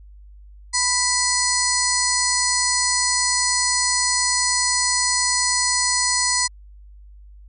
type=harmonic tone with a mistuned harmonic; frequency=989 Hz; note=B5; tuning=2 cents sharp; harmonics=1 / 2 / 4 / 5 / 6 / 7 / 8 / 9; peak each=-26 / -26 / -26 / -26 / -26 / -26 / -26 / -26 dBFS; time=0.73-6.48 s; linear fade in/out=20 ms; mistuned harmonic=4; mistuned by=+120 cents; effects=added 50 Hz sine -41 dBFS peak until 7.48 s